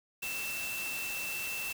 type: tone in noise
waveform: sine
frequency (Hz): 2672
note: E7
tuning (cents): +23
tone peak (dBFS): -36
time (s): 0.22-1.73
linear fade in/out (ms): 10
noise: white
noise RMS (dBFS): -40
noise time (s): 0.22-1.73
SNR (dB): +1
effects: none